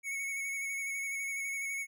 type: tone with vibrato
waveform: square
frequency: 2213 Hz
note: C#7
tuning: 3 cents flat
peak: -35 dBFS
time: 0.03-1.87 s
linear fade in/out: 50 ms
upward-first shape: square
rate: 12 Hz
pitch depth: 18 cents each way
effects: none